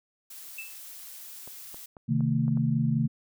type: noise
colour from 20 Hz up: blue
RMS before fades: -44 dBFS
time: 0.3-1.86 s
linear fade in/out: 5 ms
type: tone with exponential decay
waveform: triangle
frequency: 2636 Hz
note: E7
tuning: 1 cent flat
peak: -32 dBFS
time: 0.58-0.82 s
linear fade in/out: 5 ms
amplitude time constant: 52 ms
type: clicks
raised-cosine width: 1 ms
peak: -32 dBFS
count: 6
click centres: 1.476 / 1.744 / 1.968 / 2.207 / 2.481 / 2.573 s
type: chord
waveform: sine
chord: A diminished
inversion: first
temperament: equal with one note detuned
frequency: 130.81 / 155.56 / 225.3 Hz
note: C3 / Eb3 / A3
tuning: 0 / 0 / +41 cents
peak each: -27 dBFS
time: 2.08-3.08 s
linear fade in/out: 20 ms
effects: none